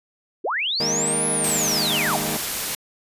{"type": "linear two-way sweep", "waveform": "sine", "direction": "up then down", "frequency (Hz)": [277.2, 10548, 578], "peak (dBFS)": -21, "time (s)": [0.44, 2.17], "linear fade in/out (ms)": 10, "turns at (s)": 1.28}
{"type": "chord", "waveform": "15% pulse", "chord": "D# suspended fourth", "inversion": "none", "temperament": "equal with one note detuned", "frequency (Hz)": [155.56, 204.2, 233.1], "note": ["D#3", "G#3", "A#3"], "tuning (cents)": [0, -29, 0], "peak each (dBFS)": -23, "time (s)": [0.8, 2.37], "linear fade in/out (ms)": 2}
{"type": "noise", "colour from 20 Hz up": "white", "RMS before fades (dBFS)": -26, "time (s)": [1.44, 2.75], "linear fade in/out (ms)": 2}
{"effects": ["resampled to 32000 Hz"]}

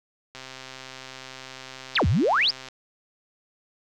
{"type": "click train", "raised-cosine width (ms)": 0.2, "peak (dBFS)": -22, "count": 307, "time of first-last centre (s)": [0.35, 2.686], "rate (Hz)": 131}
{"type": "exponential two-way sweep", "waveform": "sine", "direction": "down then up", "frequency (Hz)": [5520, 73.1, 5520], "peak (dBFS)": -18, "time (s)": [1.95, 2.51], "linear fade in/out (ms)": 10, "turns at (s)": 2.07}
{"effects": []}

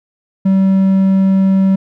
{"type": "tone", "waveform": "triangle", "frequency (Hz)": 192.1, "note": "G3", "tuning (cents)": -35, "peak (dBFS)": -6, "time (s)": [0.45, 1.76], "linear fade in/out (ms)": 10, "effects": []}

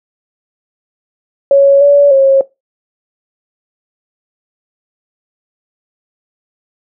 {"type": "tone with pitch steps", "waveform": "sine", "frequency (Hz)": [556, 571, 542], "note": ["C#5", "D5", "C#5"], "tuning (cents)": [5, -49, -39], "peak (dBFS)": -3, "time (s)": [1.51, 2.41], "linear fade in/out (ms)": 2, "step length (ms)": 300, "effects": ["noise-tail reverb RT60 0.2 s tail -20 dB re dry"]}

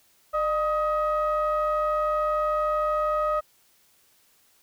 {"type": "ring-modulated tone", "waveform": "triangle", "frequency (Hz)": 326.2, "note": "E4", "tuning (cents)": -18, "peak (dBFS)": -17, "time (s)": [0.33, 3.41], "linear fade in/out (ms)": 20, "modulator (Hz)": 932, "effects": ["white hiss -62 dBFS RMS until 4.62 s"]}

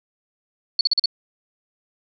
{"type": "tone bursts", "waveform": "sine", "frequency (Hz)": 4435, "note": "C#8", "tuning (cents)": 0, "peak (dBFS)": -14, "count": 5, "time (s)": [0.79, 1.058], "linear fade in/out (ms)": 2, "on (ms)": 20, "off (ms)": 42, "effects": []}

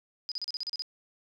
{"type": "tone bursts", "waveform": "sine", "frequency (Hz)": 4967, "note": "D#8", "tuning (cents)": -4, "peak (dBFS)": -31, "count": 9, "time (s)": [0.29, 0.821], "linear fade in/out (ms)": 0, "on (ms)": 27, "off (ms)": 36, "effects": []}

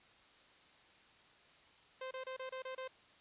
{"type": "tone bursts", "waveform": "sawtooth", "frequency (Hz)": 520, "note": "C5", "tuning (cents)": -11, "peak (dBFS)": -38, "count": 7, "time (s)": [2.01, 2.878], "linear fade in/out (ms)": 5, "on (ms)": 100, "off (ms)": 28, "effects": ["white hiss -64 dBFS RMS until 3.2 s", "resampled to 8000 Hz"]}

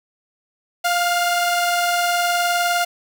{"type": "tone pair together", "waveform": "sawtooth", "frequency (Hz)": [700, 1419.5], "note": ["F5", "F6"], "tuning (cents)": [4, 28], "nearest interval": "octave", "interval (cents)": 1224, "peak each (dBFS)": [-14, -21], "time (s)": [0.84, 2.85], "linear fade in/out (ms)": 10, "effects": []}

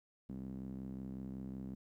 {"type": "tone with band-pass filter", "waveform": "sawtooth", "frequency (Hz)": 65.41, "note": "C2", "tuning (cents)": 0, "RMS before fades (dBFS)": -45, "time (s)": [0.29, 1.75], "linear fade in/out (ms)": 0, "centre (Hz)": 220, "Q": 3.5, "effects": ["13-bit"]}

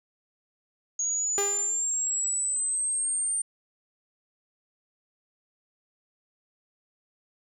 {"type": "linear sweep", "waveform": "sine", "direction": "up", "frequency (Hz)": [6640, 8870], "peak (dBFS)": -25, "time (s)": [0.99, 3.42], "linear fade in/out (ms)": 5}
{"type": "tone with exponential decay", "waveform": "sawtooth", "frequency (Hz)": 402.9, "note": "G4", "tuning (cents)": 48, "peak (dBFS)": -21, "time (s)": [1.38, 1.89], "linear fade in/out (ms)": 0, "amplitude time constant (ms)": 110}
{"effects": []}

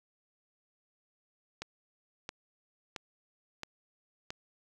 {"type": "click train", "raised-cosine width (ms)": 0.2, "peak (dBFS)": -21, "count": 5, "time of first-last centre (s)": [1.62, 4.305], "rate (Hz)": 1.49, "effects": []}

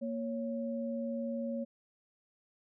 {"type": "tone pair together", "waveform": "sine", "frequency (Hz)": [233.3, 554.9], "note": ["A#3", "C#5"], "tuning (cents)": [2, 2], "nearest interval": "octave + minor third", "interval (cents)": 1500, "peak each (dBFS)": [-35, -38], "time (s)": [0.01, 1.65], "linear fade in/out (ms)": 20, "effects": []}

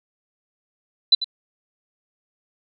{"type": "tone with echo", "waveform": "sine", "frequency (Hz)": 4000, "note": "B7", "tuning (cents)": 21, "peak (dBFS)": -9, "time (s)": [1.12, 1.15], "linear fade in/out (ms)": 5, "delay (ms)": 94, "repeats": 1, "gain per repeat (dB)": -13, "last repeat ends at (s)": 1.244, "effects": []}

